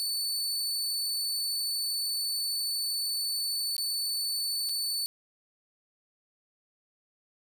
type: tone with dropouts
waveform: sawtooth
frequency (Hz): 4487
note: C#8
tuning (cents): +20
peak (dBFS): -26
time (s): 0-5.06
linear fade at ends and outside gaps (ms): 0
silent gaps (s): 3.766-3.781 / 4.69-4.694
effects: none